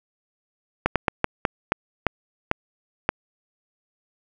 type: slowing click train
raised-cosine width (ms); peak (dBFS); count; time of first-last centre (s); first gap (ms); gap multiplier
0.5; -3; 9; 0.86-3.091; 97; 1.29
effects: none